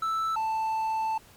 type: tone pair in turn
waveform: triangle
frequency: 1318.5 / 883 Hz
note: E6 / A5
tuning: 0 / +6 cents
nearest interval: perfect fifth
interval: 694 cents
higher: first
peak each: -24 dBFS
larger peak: neither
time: 0.02-0.36 / 0.36-1.18 s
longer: second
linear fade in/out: 5 ms
effects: pink hiss -55 dBFS RMS until 1.36 s + Opus 48 kbps